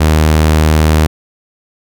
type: tone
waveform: sawtooth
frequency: 77.78 Hz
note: D#2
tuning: in tune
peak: -3 dBFS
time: 0-1.07 s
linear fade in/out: 10 ms
effects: none